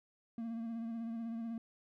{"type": "tone with vibrato", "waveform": "triangle", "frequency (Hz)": 229, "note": "A#3", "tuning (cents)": -31, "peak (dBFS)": -36, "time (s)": [0.38, 1.58], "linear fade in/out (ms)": 2, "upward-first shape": "sine", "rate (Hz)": 16, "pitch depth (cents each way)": 33, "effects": []}